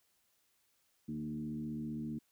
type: tone with frequency modulation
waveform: sine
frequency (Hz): 228.3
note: A#3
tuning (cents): -36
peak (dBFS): -37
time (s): 1.08-2.19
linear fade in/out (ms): 10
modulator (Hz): 75.3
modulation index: 0.96
effects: white hiss -75 dBFS RMS until 2.31 s